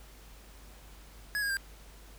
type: tone with pitch steps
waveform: square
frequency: 1679 / 1633.1 / 1588.4 Hz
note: G#6 / G#6 / G6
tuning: +18 / -30 / +22 cents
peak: -30 dBFS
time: 1.35-1.569 s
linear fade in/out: 0 ms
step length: 73 ms
effects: added 50 Hz sine -51 dBFS peak until 2.18 s + pink hiss -56 dBFS RMS until 2.18 s